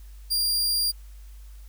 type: tone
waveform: sawtooth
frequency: 4781 Hz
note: D8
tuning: 30 cents sharp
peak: -19 dBFS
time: 0.3-0.92 s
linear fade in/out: 20 ms
effects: added 50 Hz sine -41 dBFS peak until 1.68 s + white hiss -59 dBFS RMS until 1.68 s